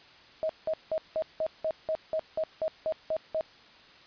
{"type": "tone bursts", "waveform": "sine", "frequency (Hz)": 633, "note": "D#5", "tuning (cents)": 30, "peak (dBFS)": -26, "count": 13, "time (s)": [0.43, 3.409], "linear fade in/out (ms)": 0, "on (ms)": 63, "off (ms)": 180, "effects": ["white hiss -54 dBFS RMS until 4.06 s", "resampled to 11025 Hz"]}